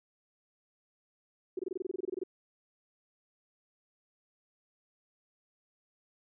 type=tone bursts; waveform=sine; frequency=370.9 Hz; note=F#4; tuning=4 cents sharp; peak=-31 dBFS; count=15; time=1.57-2.236 s; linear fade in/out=5 ms; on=22 ms; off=24 ms; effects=none